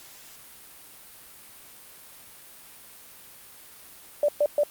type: tone bursts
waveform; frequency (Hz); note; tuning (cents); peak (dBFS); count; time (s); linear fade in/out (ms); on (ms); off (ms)
sine; 587.3; D5; 0; -18; 3; 4.23-4.635; 2; 55; 120
effects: white hiss -48 dBFS RMS until 4.7 s + Opus 48 kbps